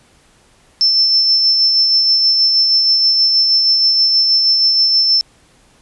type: tone with tremolo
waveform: sine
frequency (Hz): 5320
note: E8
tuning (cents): +15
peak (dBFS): -8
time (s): 0.81-5.21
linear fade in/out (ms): 0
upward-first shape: sine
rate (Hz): 6.3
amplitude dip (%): 30
effects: pink hiss -51 dBFS RMS until 5.81 s + resampled to 24000 Hz